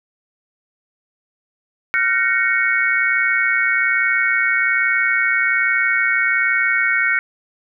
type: chord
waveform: sine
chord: Gb major seventh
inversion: third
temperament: equal with one note detuned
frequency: 1396.9 / 1518.1 / 1864.7 / 2217 Hz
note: F6 / Gb6 / Bb6 / Db7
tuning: 0 / +44 / 0 / 0 cents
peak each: -22 / -20 / -21 / -18 dBFS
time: 1.94-7.19 s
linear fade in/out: 0 ms
effects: none